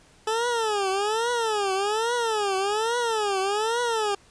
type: tone with vibrato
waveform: 20% pulse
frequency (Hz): 429.6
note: A4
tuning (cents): -41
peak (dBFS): -18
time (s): 0.27-4.15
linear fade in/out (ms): 5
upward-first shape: triangle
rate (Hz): 1.2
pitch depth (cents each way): 230
effects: pink hiss -56 dBFS RMS until 4.3 s + resampled to 22050 Hz